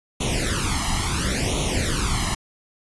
pink noise with flanger, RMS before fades -23 dBFS, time 0.2-2.35 s, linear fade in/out 10 ms, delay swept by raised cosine 0.3 to 1 ms, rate 0.72 Hz, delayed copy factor +0.85, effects resampled to 24000 Hz

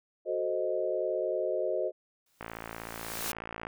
sine chord, F# diminished seventh, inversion none, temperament equal, 370 / 440 / 523.3 / 622.3 Hz, F#4 / A4 / C5 / Eb5, 0 / 0 / 0 / 0 cents, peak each -34 / -36 / -33 / -32 dBFS, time 0.25-1.92 s, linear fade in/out 50 ms
white noise with exponential growth, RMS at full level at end -33 dBFS, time 2.26-3.32 s, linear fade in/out 5 ms, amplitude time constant 230 ms
click train, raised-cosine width 0.5 ms, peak -23 dBFS, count 72, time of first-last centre 2.41-3.669 s, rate 56.4 Hz
effects none

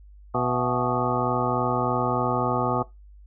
harmonic tone with a mistuned harmonic, 123.47 Hz, B2, in tune, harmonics 1 / 2 / 3 / 4 / 5 / 6 / 7 / 9 / 10, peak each -30 / -30 / -30 / -30 / -30 / -30 / -30 / -30 / -30 dBFS, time 0.34-2.83 s, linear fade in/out 10 ms, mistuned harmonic 5, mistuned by +110 cents, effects noise-tail reverb RT60 0.2 s tail -20 dB re dry + added 50 Hz sine -45 dBFS peak until 3.26 s

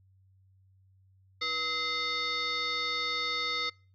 sine tone with frequency modulation, 2867 Hz, F7, 45 cents sharp, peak -29 dBFS, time 1.41-3.7 s, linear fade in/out 10 ms, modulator 793 Hz, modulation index 2.3, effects noise-tail reverb RT60 0.4 s tail -26 dB re dry + added 95 Hz sine -60 dBFS peak until 3.94 s

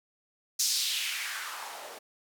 blue noise with band-pass filter sweep, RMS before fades -33 dBFS, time 0.59-1.99 s, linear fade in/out 10 ms, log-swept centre 6000 to 500 Hz, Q 2.3, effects none

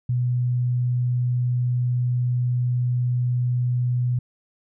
sine tone, 123.47 Hz, B2, in tune, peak -19 dBFS, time 0.09-4.19 s, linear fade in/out 5 ms, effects none

